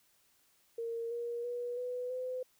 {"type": "tone with pitch steps", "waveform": "sine", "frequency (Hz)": [462.1, 473.2, 484.5, 496.1, 508], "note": ["A#4", "A#4", "B4", "B4", "B4"], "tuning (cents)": [-15, 26, -33, 8, 49], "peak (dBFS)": -35, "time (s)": [0.78, 2.43], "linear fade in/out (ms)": 5, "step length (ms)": 330, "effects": ["white hiss -70 dBFS RMS until 2.59 s"]}